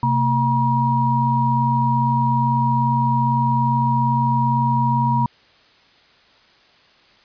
sine tone cluster, 129.5 / 227.1 / 956 Hz, C3 / A#3 / A#5, -17 / -45 / +43 cents, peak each -19 / -23 / -18 dBFS, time 0.03-5.26 s, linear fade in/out 2 ms, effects white hiss -53 dBFS RMS until 7.24 s + resampled to 11025 Hz

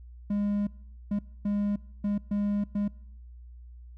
triangle tone bursts at uneven times, 204.4 Hz, G#3, 27 cents flat, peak -23 dBFS, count 6, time 0.3-0.67 / 1.11-1.19 / 1.45-1.76 / 2.04-2.18 / 2.31-2.64 / 2.75-2.88 s, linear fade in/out 5 ms, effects noise-tail reverb RT60 0.8 s tail -24 dB re dry + added 60 Hz sine -44 dBFS peak until 3.97 s

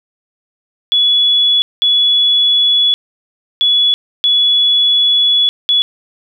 sine tone bursts at uneven times, 3400 Hz, G#7, 40 cents sharp, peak -8 dBFS, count 5, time 0.92-1.62 / 1.82-2.94 / 3.61-3.94 / 4.24-5.49 / 5.69-5.82 s, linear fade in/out 0 ms, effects 8-bit

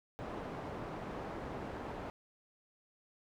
white low-pass noise, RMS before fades -43 dBFS, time 0.19-2.1 s, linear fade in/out 0 ms, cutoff 770 Hz, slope 12 dB/octave, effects none

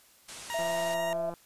white low-pass noise, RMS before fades -45 dBFS, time 0.28-0.95 s, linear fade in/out 10 ms, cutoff 10000 Hz, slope 48 dB/octave
20% pulse tone with vibrato, 938 Hz, A#5, 11 cents sharp, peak -29 dBFS, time 0.5-1.13 s, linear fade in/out 0 ms, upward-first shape square, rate 14 Hz, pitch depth 11 cents each way
sine tone, 660 Hz, E5, 2 cents sharp, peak -29 dBFS, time 0.54-1.3 s, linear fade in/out 5 ms
click train, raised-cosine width 1 ms, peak -28 dBFS, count 129, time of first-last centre 0.59-1.339 s, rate 171 Hz
effects white hiss -60 dBFS RMS until 1.45 s + resampled to 32000 Hz

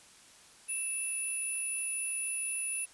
sine tone pair together, 2637 / 9967 Hz, E7 / D#9, 0 / +2 cents, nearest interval octave + major seventh, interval 2302 cents, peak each -40 / -32 dBFS, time 0.68-2.86 s, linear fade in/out 20 ms, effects white hiss -57 dBFS RMS until 2.93 s + resampled to 24000 Hz

